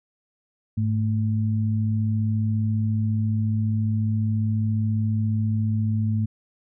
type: tone pair together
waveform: sine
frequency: 105.41 / 219.9 Hz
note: G#2 / A3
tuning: +26 / -1 cents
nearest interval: octave + minor second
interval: 1273 cents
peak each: -21 / -26 dBFS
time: 0.77-6.26 s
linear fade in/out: 10 ms
effects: none